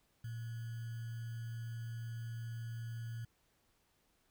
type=tone with sample-and-hold; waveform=sine; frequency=115.3 Hz; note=A#2; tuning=19 cents flat; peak=-40 dBFS; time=0.24-3.25 s; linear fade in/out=5 ms; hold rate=1575 Hz; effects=pink hiss -75 dBFS RMS until 4.3 s